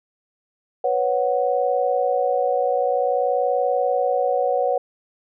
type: chord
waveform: sine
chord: B suspended second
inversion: none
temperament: equal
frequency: 493.9 / 554.4 / 740 Hz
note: B4 / C#5 / F#5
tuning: 0 / 0 / 0 cents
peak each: -22 dBFS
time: 0.84-4.78 s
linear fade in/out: 5 ms
effects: none